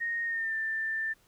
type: tone with pitch glide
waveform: sine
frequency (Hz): 1859 to 1780.2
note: A#6 to A6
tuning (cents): -5 to +20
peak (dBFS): -29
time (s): 0-1.14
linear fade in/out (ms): 20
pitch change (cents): -75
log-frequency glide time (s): 0.25-0.55
effects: pink hiss -65 dBFS RMS until 1.27 s